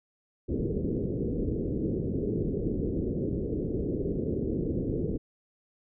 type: low-pass noise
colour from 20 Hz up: white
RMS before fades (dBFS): -30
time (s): 0.48-5.18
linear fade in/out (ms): 20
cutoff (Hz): 450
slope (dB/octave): 48
effects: none